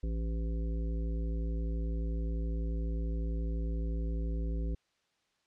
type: harmonic tone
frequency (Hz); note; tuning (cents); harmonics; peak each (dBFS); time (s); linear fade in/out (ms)
55.8; A1; +25; 1 / 3 / 5 / 7 / 9; -31 / -41 / -45 / -48 / -50; 0.03-4.75; 5
effects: white hiss -75 dBFS RMS until 5.46 s + low-pass 5000 Hz 12 dB/octave